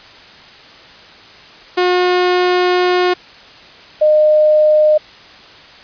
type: tone pair in turn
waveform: sawtooth / sine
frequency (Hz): 360.5 / 610.7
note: F#4 / D#5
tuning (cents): -45 / -32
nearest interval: major sixth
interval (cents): 913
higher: second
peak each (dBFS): -7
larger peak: neither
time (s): 1.77-3.14 / 4.01-4.98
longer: first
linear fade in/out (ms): 10
effects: white hiss -39 dBFS RMS until 5.83 s + resampled to 11025 Hz